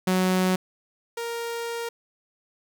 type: tone pair in turn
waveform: sawtooth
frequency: 185.2 / 466.7 Hz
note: F#3 / A#4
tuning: +2 / +2 cents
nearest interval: octave + major third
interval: 1600 cents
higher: second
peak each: -16 / -25 dBFS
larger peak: first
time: 0.07-0.56 / 1.17-1.89 s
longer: second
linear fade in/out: 5 ms
effects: none